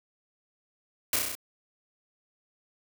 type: noise with echo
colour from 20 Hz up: white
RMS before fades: -25 dBFS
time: 1.13-1.16 s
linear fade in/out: 2 ms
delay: 32 ms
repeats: 6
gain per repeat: -2 dB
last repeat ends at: 1.352 s
effects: none